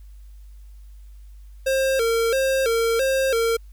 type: tone with vibrato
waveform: square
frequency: 493.9 Hz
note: B4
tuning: in tune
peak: -19 dBFS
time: 1.66-3.57 s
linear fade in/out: 10 ms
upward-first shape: square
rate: 1.5 Hz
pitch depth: 130 cents each way
effects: added 50 Hz sine -40 dBFS peak until 3.72 s + white hiss -64 dBFS RMS until 3.72 s